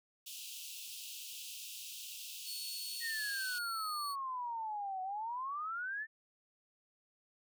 pink high-pass noise, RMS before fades -47 dBFS, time 0.26-3.59 s, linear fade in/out 10 ms, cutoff 2600 Hz, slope 96 dB/octave
sawtooth tone, 4403 Hz, C#8, 13 cents flat, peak -39 dBFS, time 2.44-4.16 s, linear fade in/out 50 ms
sine exponential two-way sweep, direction down then up, 1893 to 740 to 1805 Hz, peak -37 dBFS, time 3-6.07 s, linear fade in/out 50 ms, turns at 5.02 s
effects none

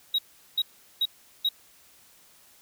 triangle tone bursts, 3819 Hz, A#7, 41 cents sharp, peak -20 dBFS, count 4, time 0.14-1.49 s, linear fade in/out 5 ms, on 45 ms, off 390 ms, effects white hiss -57 dBFS RMS until 2.61 s

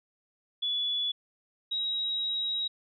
sine tone pair in turn, 3420 / 3827 Hz, A7 / A#7, -50 / +45 cents, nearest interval major second, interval 195 cents, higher second, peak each -27 / -28 dBFS, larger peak first, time 0.62-1.12 / 1.71-2.68 s, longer second, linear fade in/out 10 ms, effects none

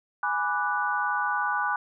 sine chord, G# half-diminished seventh, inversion none, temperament equal, 830.6 / 987.8 / 1174.7 / 1480 Hz, G#5 / B5 / D6 / F#6, 0 / 0 / 0 / 0 cents, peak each -30 / -31 / -30 / -28 dBFS, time 0.23-1.76 s, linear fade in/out 2 ms, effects none

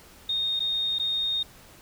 sine tone with dropouts, 3695 Hz, A#7, 16 cents flat, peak -24 dBFS, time 0.29-1.43 s, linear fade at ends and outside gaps 5 ms, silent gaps 0.595-0.602 / 0.986-0.996 s, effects pink hiss -51 dBFS RMS until 1.81 s

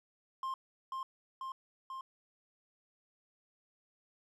triangle tone with echo, 1057 Hz, C6, 17 cents sharp, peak -33 dBFS, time 0.43-0.54 s, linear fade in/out 2 ms, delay 490 ms, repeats 3, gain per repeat -2 dB, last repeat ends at 2.01 s, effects none

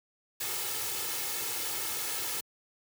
white noise with comb filter, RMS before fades -34 dBFS, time 0.4-2.41 s, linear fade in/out 10 ms, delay 2.3 ms, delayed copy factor +0.65, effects high-pass 100 Hz 12 dB/octave

